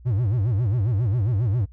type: tone with vibrato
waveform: triangle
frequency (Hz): 110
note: A2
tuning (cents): 0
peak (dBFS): -17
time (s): 0.05-1.66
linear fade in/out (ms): 20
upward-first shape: sine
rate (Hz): 7.4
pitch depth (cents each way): 260
effects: noise-tail reverb RT60 0.1 s tail -24 dB re dry + added 60 Hz sine -43 dBFS peak until 1.72 s